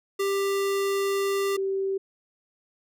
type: tone pair in turn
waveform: square / sine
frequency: 395 / 387.8 Hz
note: G4 / G4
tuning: +13 / -19 cents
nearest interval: unison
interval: 32 cents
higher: first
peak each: -24 dBFS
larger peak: neither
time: 0.19-1.57 / 1.57-1.98 s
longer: first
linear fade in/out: 10 ms
effects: none